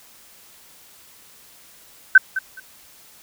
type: tone with echo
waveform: sine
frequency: 1534 Hz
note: G6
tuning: 38 cents flat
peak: -4 dBFS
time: 2.15-2.18 s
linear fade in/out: 5 ms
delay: 210 ms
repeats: 2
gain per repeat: -15 dB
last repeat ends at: 2.6 s
effects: white hiss -49 dBFS RMS until 3.22 s